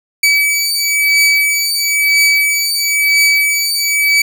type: beating tone pair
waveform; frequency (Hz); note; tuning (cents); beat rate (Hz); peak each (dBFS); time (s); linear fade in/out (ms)
sawtooth; 2288 / 2289; D7 / D7; -46 / -45; 1; -10; 0.23-4.22; 5
effects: none